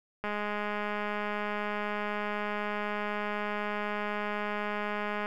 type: click train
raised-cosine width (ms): 0.5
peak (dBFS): -19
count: 1045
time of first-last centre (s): 0.24-5.259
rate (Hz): 208
effects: 10-bit